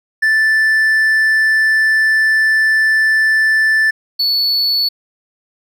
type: tone pair in turn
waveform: triangle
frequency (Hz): 1760 / 4435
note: A6 / C#8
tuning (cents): 0 / 0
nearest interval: octave + major third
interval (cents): 1600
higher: second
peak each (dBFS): -8 / -11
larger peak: first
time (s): 0.22-3.91 / 4.19-4.89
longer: first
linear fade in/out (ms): 10
effects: none